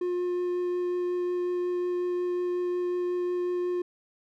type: tone with vibrato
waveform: triangle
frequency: 356.4 Hz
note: F4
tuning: 35 cents sharp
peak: -24 dBFS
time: 0.01-3.82 s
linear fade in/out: 5 ms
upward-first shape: triangle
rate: 5.5 Hz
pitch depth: 8 cents each way
effects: none